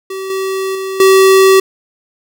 square tone with level steps, 383.3 Hz, G4, 39 cents flat, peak -21 / -16 / -19 / -5 dBFS, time 0.1-1.6 s, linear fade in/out 5 ms, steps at 0.3 / 0.75 / 1 s, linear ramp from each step 2 ms, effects none

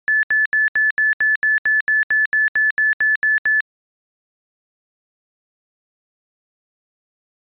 sine tone bursts, 1735 Hz, A6, 25 cents flat, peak -13 dBFS, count 16, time 0.08-3.605 s, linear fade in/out 0 ms, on 150 ms, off 75 ms, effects resampled to 8000 Hz

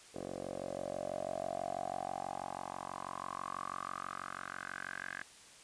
10% pulse tone with band-pass filter sweep, 46.12 Hz, F#1, 5 cents flat, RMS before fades -42 dBFS, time 0.14-5.23 s, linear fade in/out 10 ms, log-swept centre 470 to 1700 Hz, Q 6.5, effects white hiss -57 dBFS RMS until 5.63 s + resampled to 22050 Hz

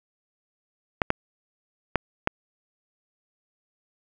clicks, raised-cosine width 0.5 ms, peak -5 dBFS, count 4, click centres 1.018 / 1.104 / 1.957 / 2.274 s, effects none

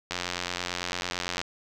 click train, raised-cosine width 0.2 ms, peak -12 dBFS, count 117, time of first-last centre 0.11-1.415 s, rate 88.9 Hz, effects none

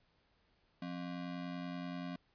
square ring-modulated tone, 220 Hz, A3, in tune, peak -38 dBFS, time 0.82-2.16 s, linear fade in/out 0 ms, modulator 45.2 Hz, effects pink hiss -74 dBFS RMS until 2.34 s + resampled to 11025 Hz

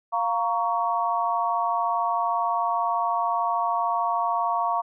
sine chord, Bb minor, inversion second, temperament just, 699.2 / 932.3 / 1118.8 Hz, F5 / Bb5 / Db6, +2 / 0 / +16 cents, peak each -26 dBFS, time 0.12-4.82 s, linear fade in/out 20 ms, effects none

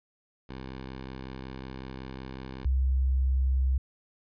10% pulse / sine tone pair in turn, 65.41 / 65.41 Hz, C2 / C2, 0 / 0 cents, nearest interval unison, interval 0 cents, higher neither, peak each -30 / -22 dBFS, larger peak second, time 0.49-2.65 / 2.65-3.78 s, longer first, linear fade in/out 5 ms, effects resampled to 11025 Hz

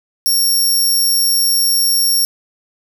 15% pulse tone, 5520 Hz, F8, 21 cents flat, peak -6 dBFS, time 0.26-2.25 s, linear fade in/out 0 ms, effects none

